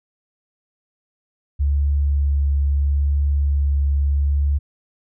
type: tone with vibrato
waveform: sine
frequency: 70.9 Hz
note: C#2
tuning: 40 cents sharp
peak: -15 dBFS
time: 1.59-4.59 s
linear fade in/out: 20 ms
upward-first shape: triangle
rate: 0.77 Hz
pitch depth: 14 cents each way
effects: none